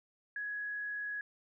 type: tone with frequency modulation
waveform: sine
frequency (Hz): 1674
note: G#6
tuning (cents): +13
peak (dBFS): -36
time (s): 0.36-1.21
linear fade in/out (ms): 2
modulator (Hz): 61.2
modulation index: 0.21
effects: none